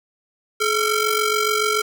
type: ring-modulated tone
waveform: sawtooth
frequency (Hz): 899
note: A5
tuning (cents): +37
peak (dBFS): -11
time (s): 0.6-1.82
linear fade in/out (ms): 10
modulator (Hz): 473
effects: none